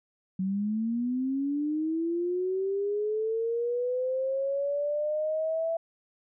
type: linear sweep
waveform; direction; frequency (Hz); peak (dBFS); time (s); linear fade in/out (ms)
sine; up; 185 to 665; -26; 0.39-5.77; 5
effects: none